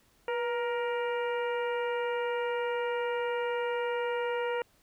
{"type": "harmonic tone with a mistuned harmonic", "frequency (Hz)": 469.6, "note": "A#4", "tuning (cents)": 13, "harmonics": [1, 2, 3, 4, 5, 6], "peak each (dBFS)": [-30, -36, -40, -42, -44, -46], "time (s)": [0.28, 4.62], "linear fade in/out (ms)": 2, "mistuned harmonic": 1, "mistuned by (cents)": 55, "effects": ["pink hiss -66 dBFS RMS until 4.82 s"]}